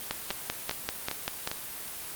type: two click trains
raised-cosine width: 0.2 ms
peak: -14 / -11 dBFS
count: 4 / 8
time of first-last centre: 0.31-1.515 / 0.11-1.475 s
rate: 2.49 / 5.13 Hz
effects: white hiss -39 dBFS RMS until 2.15 s + Opus 32 kbps